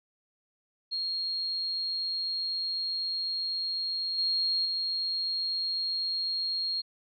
sine tone with level steps, 4258 Hz, C8, 30 cents sharp, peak -29 / -25 / -28 dBFS, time 0.91-6.82 s, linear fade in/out 20 ms, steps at 4.18 / 4.65 s, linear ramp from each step 5 ms, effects none

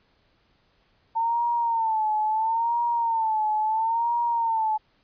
sine tone with vibrato, 900 Hz, A5, 39 cents sharp, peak -21 dBFS, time 1.15-4.78 s, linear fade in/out 20 ms, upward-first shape sine, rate 0.74 Hz, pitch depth 88 cents each way, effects pink hiss -65 dBFS RMS until 5.03 s + resampled to 11025 Hz

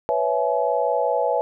sine chord, C# minor seventh, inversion third, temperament equal with one note detuned, 493.9 / 554.4 / 659.3 / 848.6 Hz, B4 / C#5 / E5 / G#5, 0 / 0 / 0 / +37 cents, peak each -24 dBFS, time 0.09-1.41 s, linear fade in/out 0 ms, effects none

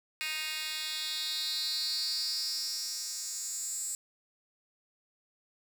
10% pulse tone with high-pass filter sweep, 311.1 Hz, D#4, in tune, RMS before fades -35 dBFS, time 0.21-3.95 s, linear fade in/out 0 ms, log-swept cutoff 2700 to 7700 Hz, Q 5.5, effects none

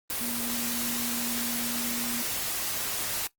sine tone in noise, 237.9 Hz, A#3, 35 cents sharp, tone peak -34 dBFS, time 0.21-2.22 s, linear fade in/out 0 ms, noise white, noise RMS -31 dBFS, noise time 0.1-3.27 s, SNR -6 dB, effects noise-tail reverb RT60 0.1 s tail -18 dB re dry + Opus 24 kbps

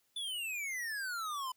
square exponential sweep, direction down, 3519 to 1000 Hz, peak -37 dBFS, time 0.16-1.52 s, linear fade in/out 5 ms, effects white hiss -75 dBFS RMS until 1.56 s

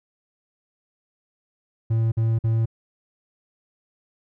triangle tone bursts, 113 Hz, A2, 47 cents sharp, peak -16 dBFS, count 3, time 1.9-2.658 s, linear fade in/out 10 ms, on 220 ms, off 49 ms, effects none

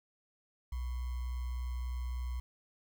sine tone with sample-and-hold, 61.74 Hz, B1, in tune, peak -34 dBFS, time 0.72-2.4 s, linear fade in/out 5 ms, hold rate 1050 Hz, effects none

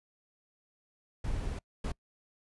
brown noise bursts at uneven times, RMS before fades -34 dBFS, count 2, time 1.24-1.59 / 1.84-1.92 s, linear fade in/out 5 ms, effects noise-tail reverb RT60 0.1 s tail -25 dB re dry + resampled to 24000 Hz

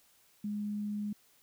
sine tone, 207.7 Hz, G#3, in tune, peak -33 dBFS, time 0.44-1.13 s, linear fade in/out 5 ms, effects white hiss -66 dBFS RMS until 1.42 s

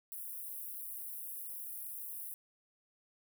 white high-pass noise, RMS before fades -44 dBFS, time 0.12-2.34 s, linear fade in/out 0 ms, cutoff 10000 Hz, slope 48 dB/octave, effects none

